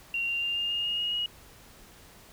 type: tone with pitch steps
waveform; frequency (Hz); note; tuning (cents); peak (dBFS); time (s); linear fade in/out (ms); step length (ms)
sine; 2757 / 2776 / 2795 / 2815 / 2835 / 2854 / 2874 / 2894; F7 / F7 / F7 / F7 / F7 / F7 / F7 / F#7; -23 / -11 / +1 / +13 / +25 / +37 / +49 / -39; -27; 0.14-1.26; 2; 140
effects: pink hiss -53 dBFS RMS until 2.32 s